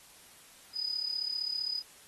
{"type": "tone with amplitude modulation", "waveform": "sine", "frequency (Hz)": 4978, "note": "D#8", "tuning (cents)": 0, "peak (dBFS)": -28, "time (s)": [0.73, 1.83], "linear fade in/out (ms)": 50, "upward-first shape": "sine", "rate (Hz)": 35.3, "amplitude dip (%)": 75, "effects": ["white hiss -56 dBFS RMS until 2.07 s", "AAC 32 kbps"]}